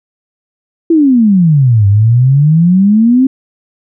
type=exponential two-way sweep; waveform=sine; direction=down then up; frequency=341.2 to 98 to 269.3 Hz; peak=-4 dBFS; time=0.9-3.27 s; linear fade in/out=5 ms; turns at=1.87 s; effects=none